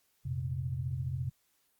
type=chord; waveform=sine; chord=F suspended fourth; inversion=none; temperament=just; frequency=87.31 / 116.41 / 130.96 Hz; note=F2 / Bb2 / C3; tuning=0 / -2 / +2 cents; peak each=-38 / -40 / -34 dBFS; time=0.25-1.3 s; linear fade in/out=10 ms; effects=white hiss -73 dBFS RMS until 1.79 s + Opus 48 kbps